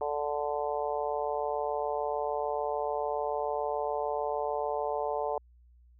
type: harmonic tone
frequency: 146.83 Hz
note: D3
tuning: in tune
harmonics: 3 / 4 / 5 / 6 / 7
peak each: -34 / -34 / -35 / -36 / -41 dBFS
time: 0.01-5.38 s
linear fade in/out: 2 ms
effects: added 60 Hz sine -56 dBFS peak until 5.99 s